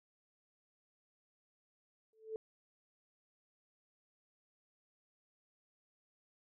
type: tone with exponential growth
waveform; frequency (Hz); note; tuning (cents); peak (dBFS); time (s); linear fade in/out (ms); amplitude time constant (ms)
sine; 440; A4; 0; -35; 2.13-2.36; 1; 50
effects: none